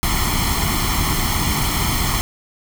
pink noise with comb filter, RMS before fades -19 dBFS, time 0.03-2.21 s, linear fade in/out 0 ms, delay 0.94 ms, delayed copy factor +0.75, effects none

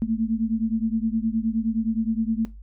sine beating tone pair, 220 / 229.6 Hz, A3 / A#3, 0 / -26 cents, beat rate 9.6 Hz, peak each -24 dBFS, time 0.02-2.45 s, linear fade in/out 0 ms, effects noise-tail reverb RT60 0.2 s tail -17 dB re dry + added 50 Hz sine -39 dBFS peak until 2.62 s

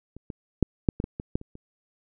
clicks, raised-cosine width 3 ms, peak -29 / -22 / -6 / -6 / -14 / -17 / -19 / -12 / -28 / -30 dBFS, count 10, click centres 0.166 / 0.302 / 0.627 / 0.888 / 1.001 / 1.041 / 1.199 / 1.355 / 1.414 / 1.554 s, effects none

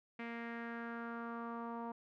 sawtooth tone with low-pass filter sweep, 233.1 Hz, A#3, in tune, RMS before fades -44 dBFS, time 0.19-1.92 s, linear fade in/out 5 ms, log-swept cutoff 2200 to 960 Hz, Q 3.6, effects none

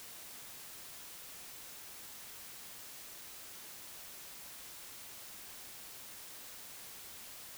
silence, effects white hiss -50 dBFS RMS until 7.57 s

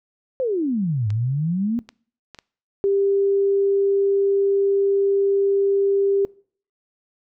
sine exponential two-way sweep, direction down then up, 542 to 101.5 to 243.2 Hz, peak -19 dBFS, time 0.4-1.79 s, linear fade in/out 0 ms, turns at 1.09 s
clicks, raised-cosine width 0.2 ms, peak -22 dBFS, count 4, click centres 1.104 / 1.89 / 2.347 / 2.388 s
sine tone, 396.2 Hz, G4, 18 cents sharp, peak -16 dBFS, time 2.84-6.25 s, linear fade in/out 0 ms
effects noise-tail reverb RT60 0.5 s tail -24 dB re dry

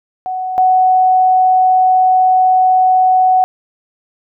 sine tone pair in turn, 744 / 744 Hz, F#5 / F#5, +9 / +9 cents, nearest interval unison, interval 0 cents, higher neither, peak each -17 / -7 dBFS, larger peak second, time 0.26-0.58 / 0.58-3.44 s, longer second, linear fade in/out 0 ms, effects none

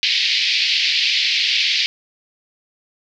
white band-pass noise, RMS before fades -18 dBFS, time 0.03-1.86 s, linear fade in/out 0 ms, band 2100 to 4800 Hz, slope 48 dB/octave, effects none

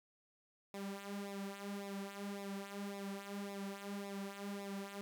sawtooth tone with flanger, 199.3 Hz, G3, 29 cents sharp, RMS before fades -45 dBFS, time 0.74-5.01 s, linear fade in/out 0 ms, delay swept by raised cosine 0.65 to 4.85 ms, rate 1.8 Hz, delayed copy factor -0.75, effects none

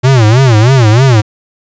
square tone with vibrato, 120 Hz, B2, 49 cents flat, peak -4 dBFS, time 0.03-1.22 s, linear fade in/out 20 ms, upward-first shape sine, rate 3.2 Hz, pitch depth 220 cents each way, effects resampled to 16000 Hz

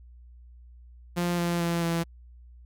sawtooth tone with pitch steps, 174.61 / 172.31 / 170.03 / 167.79 Hz, F3 / F3 / F3 / E3, 0 / -23 / -46 / +31 cents, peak -21 dBFS, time 1.16-2.04 s, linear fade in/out 20 ms, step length 220 ms, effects added 60 Hz sine -47 dBFS peak until 2.65 s

